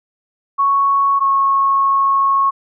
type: tone pair in turn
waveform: sine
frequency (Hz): 1108.7 / 1096.6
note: C#6 / C#6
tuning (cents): 0 / -19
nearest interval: unison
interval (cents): 19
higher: first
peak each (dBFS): -11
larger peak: neither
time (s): 0.58-1.2 / 1.2-2.51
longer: second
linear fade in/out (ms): 20
effects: none